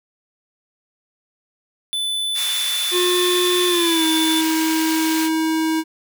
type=tone; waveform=square; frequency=3499 Hz; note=A7; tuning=10 cents flat; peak=-21 dBFS; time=1.93-4.41 s; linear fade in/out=0 ms
type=high-pass noise; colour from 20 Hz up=pink; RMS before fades=-27 dBFS; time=2.34-5.3 s; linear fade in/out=50 ms; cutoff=1900 Hz; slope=12 dB/octave
type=tone with pitch glide; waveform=square; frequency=358.5 to 319.4 Hz; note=F4 to D#4; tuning=+45 to +45 cents; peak=-18 dBFS; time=2.91-5.84 s; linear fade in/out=50 ms; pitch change=-200 cents; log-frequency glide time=3.67-4.05 s
effects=none